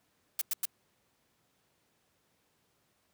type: noise bursts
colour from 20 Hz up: blue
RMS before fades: -31 dBFS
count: 3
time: 0.39-0.654 s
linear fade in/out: 2 ms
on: 24 ms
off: 96 ms
effects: pink hiss -73 dBFS RMS until 3.13 s + high-pass 100 Hz 12 dB/octave